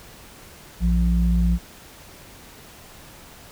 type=tone pair together; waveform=sine; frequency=58.79 / 174.61 Hz; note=A#1 / F3; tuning=+15 / 0 cents; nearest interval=octave + perfect fifth; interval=1885 cents; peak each=-17 / -20 dBFS; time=0.8-1.59 s; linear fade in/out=50 ms; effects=tanh soft clip ceiling -8 dBFS + pink hiss -45 dBFS RMS until 3.51 s